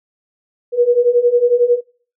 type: beating tone pair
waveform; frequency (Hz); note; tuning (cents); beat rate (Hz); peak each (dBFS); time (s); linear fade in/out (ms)
sine; 476.6 / 487.6; A#4 / B4; +38 / -22; 11; -15 / -12; 0.72-1.81; 50
effects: noise-tail reverb RT60 0.4 s tail -23 dB re dry